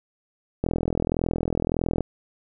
click train, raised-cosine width 2 ms, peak -10 dBFS, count 58, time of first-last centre 0.64-2.007 s, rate 41.7 Hz, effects none

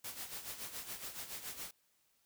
white noise with tremolo, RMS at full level -43 dBFS, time 0.04-1.71 s, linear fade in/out 5 ms, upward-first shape sine, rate 7.1 Hz, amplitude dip 65%, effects white hiss -75 dBFS RMS until 2.25 s

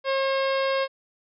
harmonic tone with a mistuned harmonic, 539 Hz, C#5, 49 cents flat, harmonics 1 / 2 / 3 / 4 / 5 / 6 / 7 / 8 / 9, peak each -23 / -29 / -33 / -35 / -37 / -39 / -40 / -41 / -42 dBFS, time 0.04-0.88 s, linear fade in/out 50 ms, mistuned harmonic 9, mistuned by +39 cents, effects none

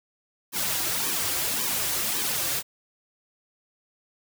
white noise with flanger, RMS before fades -27 dBFS, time 0.52-2.63 s, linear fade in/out 50 ms, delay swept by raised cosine 1.4 to 4.7 ms, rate 1.8 Hz, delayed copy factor -0.9, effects none

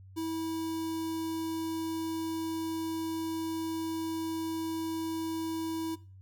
square tone with notch filter, 324.6 Hz, E4, 27 cents flat, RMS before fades -34 dBFS, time 0.16-5.96 s, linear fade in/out 20 ms, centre 1900 Hz, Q 0.91, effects noise-tail reverb RT60 0.4 s tail -20 dB re dry + added 95 Hz sine -49 dBFS peak until 6.21 s

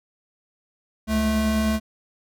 square tone pair together, 69.3 / 217.7 Hz, C#2 / A3, 0 / -18 cents, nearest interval octave + minor sixth, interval 1982 cents, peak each -27 / -21 dBFS, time 1.07-1.8 s, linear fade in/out 50 ms, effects none

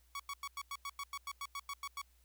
sawtooth tone bursts, 1123 Hz, C#6, 22 cents sharp, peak -36 dBFS, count 14, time 0.15-2.016 s, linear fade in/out 2 ms, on 46 ms, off 94 ms, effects added 60 Hz sine -66 dBFS peak until 2.24 s + white hiss -73 dBFS RMS until 2.24 s

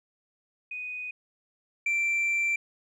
sine tone pair in turn, 2489 / 2349 Hz, D#7 / D7, 0 / 0 cents, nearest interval minor second, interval 100 cents, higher first, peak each -33 / -21 dBFS, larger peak second, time 0.71-1.11 / 1.86-2.56 s, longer second, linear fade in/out 5 ms, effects tanh soft clip ceiling -23 dBFS

